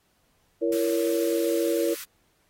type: chord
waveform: sine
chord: A# diminished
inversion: second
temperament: just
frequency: 335.6 / 466.2 / 559.4 Hz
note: E4 / A#4 / C#5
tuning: +31 / 0 / +16 cents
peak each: -25 / -26 / -28 dBFS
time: 0.61-1.95 s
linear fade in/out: 20 ms
type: high-pass noise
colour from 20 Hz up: white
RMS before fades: -38 dBFS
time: 0.72-2.04 s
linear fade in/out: 2 ms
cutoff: 1100 Hz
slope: 48 dB/octave
effects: pink hiss -68 dBFS RMS until 2.49 s + AAC 48 kbps